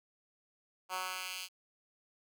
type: tone with high-pass filter sweep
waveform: 10% pulse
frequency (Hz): 185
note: F#3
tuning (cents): 0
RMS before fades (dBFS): -40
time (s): 0.89-1.49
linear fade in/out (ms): 50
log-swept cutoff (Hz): 920 to 3500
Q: 1.3
effects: none